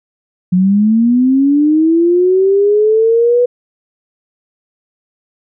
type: linear sweep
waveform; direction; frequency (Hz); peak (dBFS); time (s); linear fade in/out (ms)
sine; up; 177.7 to 493.9; -7; 0.52-3.46; 10
effects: none